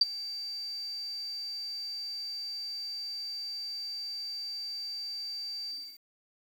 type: tone with ADSR envelope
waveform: sine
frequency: 4657 Hz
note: D8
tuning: 15 cents flat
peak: -16 dBFS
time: 0.01-6 s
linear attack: 5 ms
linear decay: 24 ms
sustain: -19 dB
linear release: 290 ms
effects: 9-bit